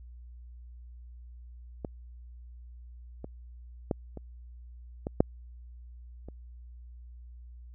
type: clicks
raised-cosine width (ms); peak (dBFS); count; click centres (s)
2; -20 / -25 / -14 / -27 / -19 / -6 / -30; 7; 1.848 / 3.244 / 3.912 / 4.173 / 5.069 / 5.205 / 6.286
effects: added 60 Hz sine -45 dBFS peak until 7.74 s